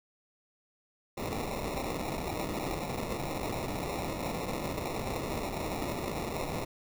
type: noise with sample-and-hold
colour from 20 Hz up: blue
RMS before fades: -35 dBFS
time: 1.17-6.65 s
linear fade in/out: 10 ms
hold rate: 1575 Hz
effects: none